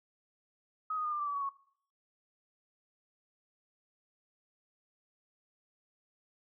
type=tone with pitch steps; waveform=sine; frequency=1264 / 1240.1 / 1216.7 / 1193.7 / 1171.2 / 1149.1 / 1127.4 / 1106.1 Hz; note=D#6 / D#6 / D#6 / D6 / D6 / D6 / C#6 / C#6; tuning=+27 / -6 / -39 / +28 / -5 / -38 / +29 / -4 cents; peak=-32 dBFS; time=0.9-1.492 s; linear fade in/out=5 ms; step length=74 ms; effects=noise-tail reverb RT60 0.6 s tail -20 dB re dry